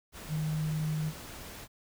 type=tone in noise; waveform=sine; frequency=155.1 Hz; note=D#3; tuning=5 cents flat; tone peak=-29 dBFS; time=0.28-1.13 s; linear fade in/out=50 ms; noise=pink; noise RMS=-45 dBFS; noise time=0.12-1.68 s; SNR=+13 dB; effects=none